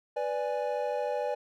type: chord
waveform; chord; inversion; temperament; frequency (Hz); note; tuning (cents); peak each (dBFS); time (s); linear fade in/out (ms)
triangle; G# diminished; first; equal; 493.9 / 587.3 / 830.6; B4 / D5 / G#5; 0 / 0 / 0; -31 / -30 / -33; 0.16-1.35; 10
effects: none